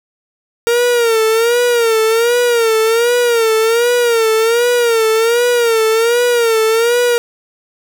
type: tone with vibrato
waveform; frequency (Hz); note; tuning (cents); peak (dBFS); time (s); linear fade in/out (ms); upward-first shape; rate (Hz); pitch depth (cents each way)
45% pulse; 463.3; A#4; -11; -10; 0.67-7.18; 0; sine; 1.3; 88
effects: none